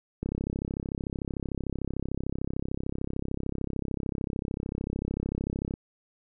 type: click train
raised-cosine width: 3 ms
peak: -18 dBFS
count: 185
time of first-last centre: 0.23-5.739 s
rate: 33.4 Hz
effects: none